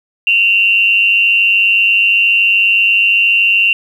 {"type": "tone with amplitude modulation", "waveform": "sine", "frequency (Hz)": 2754, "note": "F7", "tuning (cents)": -25, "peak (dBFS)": -5, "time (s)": [0.27, 3.73], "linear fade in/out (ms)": 2, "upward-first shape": "sine", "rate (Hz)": 201, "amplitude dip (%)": 60, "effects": ["7-bit"]}